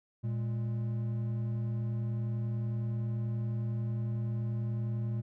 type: tone pair together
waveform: triangle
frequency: 116.54 / 207.7 Hz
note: A#2 / G#3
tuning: 0 / 0 cents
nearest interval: minor seventh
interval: 1000 cents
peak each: -29 / -39 dBFS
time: 0.23-5.22 s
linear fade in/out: 20 ms
effects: none